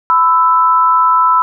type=tone pair together; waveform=sine; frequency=1002.1 / 1318.5 Hz; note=B5 / E6; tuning=+25 / 0 cents; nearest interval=perfect fourth; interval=475 cents; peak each=-10 dBFS; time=0.1-1.42 s; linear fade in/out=0 ms; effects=none